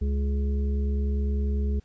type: harmonic tone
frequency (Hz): 69.8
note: C#2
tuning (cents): +13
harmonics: 1 / 3 / 5 / 6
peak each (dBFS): -23 / -33 / -46 / -38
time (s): 0.01-1.8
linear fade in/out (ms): 10
effects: pink hiss -65 dBFS RMS until 1.84 s + resampled to 16000 Hz